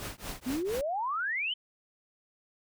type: noise with tremolo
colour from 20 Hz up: pink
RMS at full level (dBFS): -37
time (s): 0-0.81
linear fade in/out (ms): 0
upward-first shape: triangle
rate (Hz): 4.3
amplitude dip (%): 100
type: exponential sweep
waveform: sine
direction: up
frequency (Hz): 241.8 to 3136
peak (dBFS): -29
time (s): 0.46-1.54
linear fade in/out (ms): 10
effects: none